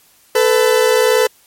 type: tone pair together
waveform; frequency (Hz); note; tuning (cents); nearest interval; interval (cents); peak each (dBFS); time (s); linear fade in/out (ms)
40% pulse; 440 / 500.9; A4 / B4; 0 / +24; major second; 224; -12; 0.35-1.27; 5
effects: white hiss -51 dBFS RMS until 1.46 s + MP3 64 kbps